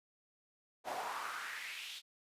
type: noise with high-pass filter sweep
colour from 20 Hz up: brown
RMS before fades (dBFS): -43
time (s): 0.84-2.02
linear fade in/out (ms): 50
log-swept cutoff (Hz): 640 to 3600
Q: 3.3
effects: resampled to 32000 Hz